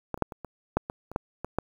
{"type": "clicks", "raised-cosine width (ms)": 1, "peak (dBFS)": [-15, -28, -8, -25, -23, -8, -18, -26, -11, -18, -11], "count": 11, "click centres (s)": [0.143, 0.176, 0.223, 0.322, 0.447, 0.77, 0.899, 1.116, 1.161, 1.446, 1.586], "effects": ["8-bit"]}